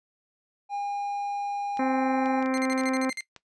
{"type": "tone", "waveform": "triangle", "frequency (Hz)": 810, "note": "G#5", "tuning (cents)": -43, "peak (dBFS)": -26, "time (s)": [0.69, 2.45], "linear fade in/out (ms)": 50}
{"type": "clicks", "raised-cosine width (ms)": 0.2, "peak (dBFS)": -26, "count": 9, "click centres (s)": [1.772, 2.259, 2.426, 2.46, 2.581, 2.724, 2.794, 2.836, 3.363]}
{"type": "harmonic tone", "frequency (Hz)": 261.6, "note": "C4", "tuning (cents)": 0, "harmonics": [1, 2, 3, 4, 5, 6, 7, 8, 9], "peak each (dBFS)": [-25, -31, -35, -37, -39, -41, -42, -43, -44], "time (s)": [1.79, 3.1], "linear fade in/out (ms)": 5}
{"type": "tone bursts", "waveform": "sawtooth", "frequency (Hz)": 2093, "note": "C7", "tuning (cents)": 0, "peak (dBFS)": -28, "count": 9, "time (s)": [2.54, 3.207], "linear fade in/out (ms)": 0, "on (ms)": 35, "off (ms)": 44}
{"effects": ["noise-tail reverb RT60 0.1 s tail -17 dB re dry", "resampled to 22050 Hz"]}